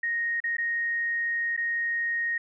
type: tone with dropouts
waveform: sine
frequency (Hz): 1866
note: A#6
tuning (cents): +1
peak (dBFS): -25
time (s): 0.03-2.38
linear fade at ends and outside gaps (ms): 5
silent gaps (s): 0.403-0.439 / 0.569-0.582 / 1.566-1.575
effects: none